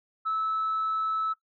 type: tone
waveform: sine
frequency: 1305 Hz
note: E6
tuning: 18 cents flat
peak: -24 dBFS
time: 0.25-1.34 s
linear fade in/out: 20 ms
effects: noise-tail reverb RT60 0.1 s tail -17 dB re dry + tanh soft clip ceiling -22 dBFS